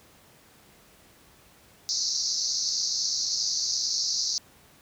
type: band-pass noise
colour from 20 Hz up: white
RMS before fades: -28 dBFS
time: 1.89-4.38 s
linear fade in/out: 0 ms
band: 4200 to 6300 Hz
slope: 96 dB/octave
effects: pink hiss -56 dBFS RMS until 4.81 s + high-pass 60 Hz 12 dB/octave